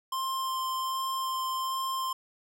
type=tone with vibrato; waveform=square; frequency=1050 Hz; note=C6; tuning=6 cents sharp; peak=-30 dBFS; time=0.12-2.13 s; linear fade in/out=5 ms; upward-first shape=sine; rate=1.3 Hz; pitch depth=9 cents each way; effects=none